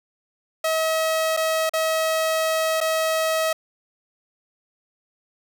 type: tone with dropouts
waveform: sawtooth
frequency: 640 Hz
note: D#5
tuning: 49 cents sharp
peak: -16 dBFS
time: 0.64-3.53 s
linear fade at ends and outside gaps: 5 ms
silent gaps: 1.367-1.372 / 1.695-1.735 / 2.805-2.811 s
effects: none